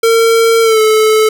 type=tone with pitch glide; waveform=square; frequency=456 to 434.4 Hz; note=A#4 to A4; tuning=-38 to -22 cents; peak=-7 dBFS; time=0.03-1.29 s; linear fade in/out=5 ms; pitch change=-84 cents; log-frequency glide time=0.62-0.8 s; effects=none